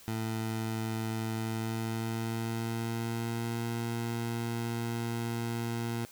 20% pulse tone with pitch glide, 111.6 to 116.61 Hz, A2 to A#2, +25 to +1 cents, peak -27 dBFS, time 0.08-6.05 s, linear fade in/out 0 ms, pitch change +76 cents, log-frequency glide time 1.32-3.63 s, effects white hiss -54 dBFS RMS until 6.11 s

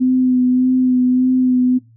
sine tone with vibrato, 253.8 Hz, B3, 47 cents sharp, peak -11 dBFS, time 0-1.79 s, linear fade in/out 20 ms, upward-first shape sine, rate 1.7 Hz, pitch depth 20 cents each way, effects noise-tail reverb RT60 0.2 s tail -17 dB re dry + added 114 Hz sine -45 dBFS peak until 1.96 s

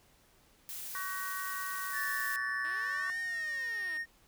blue noise, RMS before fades -42 dBFS, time 0.69-2.36 s, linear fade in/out 0 ms
harmonic tone, 376.8 Hz, F#4, 32 cents sharp, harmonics 3 / 4 / 5, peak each -40 / -41 / -42 dBFS, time 0.95-3.1 s, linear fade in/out 0 ms
triangle tone with pitch glide, 1760 to 1847.5 Hz, A6 to A#6, 0 to -16 cents, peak -32 dBFS, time 1.92-4.06 s, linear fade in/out 50 ms, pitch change +84 cents, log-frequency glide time 2.76-3.23 s
5% pulse linear two-way sweep, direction up then down, 293.7 to 788 to 293.7 Hz, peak -39 dBFS, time 2.64-3.98 s, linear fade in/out 10 ms, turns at 3.19 s
effects pink hiss -65 dBFS RMS until 4.27 s

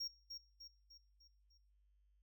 triangle tone with echo, 5570 Hz, F8, 5 cents flat, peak -39 dBFS, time 0-0.08 s, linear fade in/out 10 ms, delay 300 ms, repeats 5, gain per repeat -6 dB, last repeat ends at 1.58 s, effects noise-tail reverb RT60 0.9 s tail -23 dB re dry + added 50 Hz sine -70 dBFS peak until 2.22 s

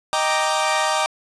sawtooth chord, Eb major seventh, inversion none, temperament equal, 622.3 / 784 / 932.3 / 1174.7 Hz, Eb5 / G5 / Bb5 / D6, 0 / 0 / 0 / 0 cents, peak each -20 dBFS, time 0.13-1.06 s, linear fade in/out 0 ms, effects resampled to 22050 Hz + 8-bit

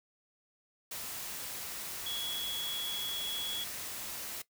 sine tone in noise, 3355 Hz, G#7, 17 cents sharp, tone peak -35 dBFS, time 2.06-3.64 s, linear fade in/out 5 ms, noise white, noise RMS -41 dBFS, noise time 0.91-4.42 s, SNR +3 dB, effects noise-tail reverb RT60 0.1 s tail -17 dB re dry

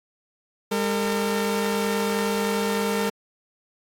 sawtooth tone pair together, 202.5 / 454.7 Hz, G#3 / A#4, -43 / -43 cents, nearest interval octave + major second, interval 1400 cents, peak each -21 dBFS, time 0.71-3.1 s, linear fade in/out 10 ms, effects AAC 64 kbps

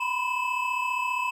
triangle tone cluster, 982 / 1017 / 2607 Hz, B5 / C6 / E7, -10 / -50 / -20 cents, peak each -28 dBFS, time 0-1.31 s, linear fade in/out 10 ms, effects none

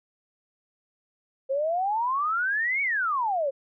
sine exponential two-way sweep, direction up then down, 523.3 to 2275 to 523.3 Hz, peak -23 dBFS, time 1.49-3.51 s, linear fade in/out 20 ms, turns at 2.82 s, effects none

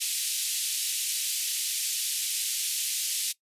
white band-pass noise, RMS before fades -30 dBFS, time 0-3.33 s, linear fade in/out 20 ms, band 2700 to 12000 Hz, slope 24 dB/octave, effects noise-tail reverb RT60 0.1 s tail -19 dB re dry + resampled to 32000 Hz

